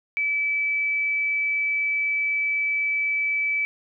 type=tone; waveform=sine; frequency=2304 Hz; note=D7; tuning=34 cents flat; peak=-21 dBFS; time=0.17-3.65 s; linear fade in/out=0 ms; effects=none